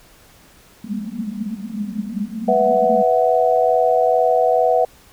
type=band-pass noise; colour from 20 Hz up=pink; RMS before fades=-26 dBFS; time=0.84-3.03 s; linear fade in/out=5 ms; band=200 to 230 Hz; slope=96 dB/octave
type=chord; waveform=sine; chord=B suspended fourth; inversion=none; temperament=just; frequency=493.9 / 658.5 / 740.8 Hz; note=B4 / E5 / F#5; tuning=0 / -2 / +2 cents; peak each=-17 dBFS; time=2.48-4.85 s; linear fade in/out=5 ms
effects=pink hiss -49 dBFS RMS until 5.12 s